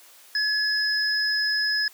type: tone pair together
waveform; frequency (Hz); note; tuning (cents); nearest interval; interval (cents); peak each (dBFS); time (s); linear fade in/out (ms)
sine; 1700 / 5094; G#6 / D#8; +40 / +40; octave + perfect fifth; 1900; -24; 0.35-1.88; 2
effects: white hiss -51 dBFS RMS until 1.93 s + high-pass 400 Hz 12 dB/octave